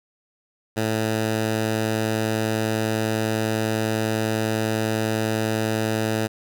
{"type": "tone", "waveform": "10% pulse", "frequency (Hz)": 110, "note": "A2", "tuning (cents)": 0, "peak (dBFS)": -13, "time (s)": [0.76, 6.28], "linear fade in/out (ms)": 20, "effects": []}